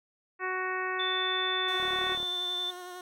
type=harmonic tone; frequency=371.6 Hz; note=F#4; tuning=7 cents sharp; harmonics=1 / 2 / 3 / 4 / 5 / 6 / 7; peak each=-36 / -40 / -35 / -37 / -35 / -43 / -44 dBFS; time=0.39-2.18 s; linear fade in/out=50 ms
type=tone with pitch glide; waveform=sine; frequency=3520 to 3540 Hz; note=A7 to A7; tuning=0 to +10 cents; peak=-30 dBFS; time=0.99-2.71 s; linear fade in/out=10 ms; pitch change=+10 cents; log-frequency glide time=1.94-2.29 s
type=tone with vibrato; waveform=15% pulse; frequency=360.4 Hz; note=F#4; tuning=45 cents flat; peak=-34 dBFS; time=1.68-3.01 s; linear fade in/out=2 ms; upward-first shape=sine; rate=11 Hz; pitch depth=23 cents each way
type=click train; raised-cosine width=1 ms; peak=-29 dBFS; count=17; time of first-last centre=1.8-2.229 s; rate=37.3 Hz
effects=none